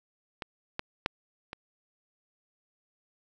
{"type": "clicks", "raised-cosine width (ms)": 0.3, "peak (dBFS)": [-19, -15, -10, -22], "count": 4, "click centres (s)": [0.422, 0.794, 1.061, 1.531], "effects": []}